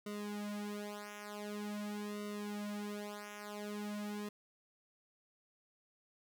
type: tone with flanger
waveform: sawtooth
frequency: 207.3 Hz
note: G#3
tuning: 3 cents flat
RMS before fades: -43 dBFS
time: 0.06-4.29 s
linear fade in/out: 5 ms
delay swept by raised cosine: 1.2 to 4.6 ms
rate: 0.46 Hz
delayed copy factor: -0.95
effects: none